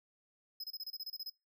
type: tone bursts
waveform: square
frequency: 5090 Hz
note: D#8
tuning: 39 cents sharp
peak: -40 dBFS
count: 11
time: 0.6-1.299 s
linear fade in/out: 5 ms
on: 39 ms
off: 27 ms
effects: noise-tail reverb RT60 0.3 s tail -26 dB re dry